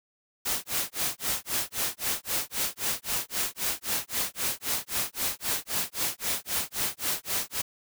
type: noise with tremolo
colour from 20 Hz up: white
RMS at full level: -27 dBFS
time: 0.45-7.62 s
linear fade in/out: 10 ms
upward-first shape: sine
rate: 3.8 Hz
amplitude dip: 100%
effects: none